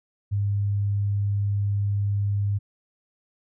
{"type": "tone", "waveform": "sine", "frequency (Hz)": 101.2, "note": "G#2", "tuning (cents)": -44, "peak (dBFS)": -21, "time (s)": [0.31, 2.59], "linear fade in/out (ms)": 20, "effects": []}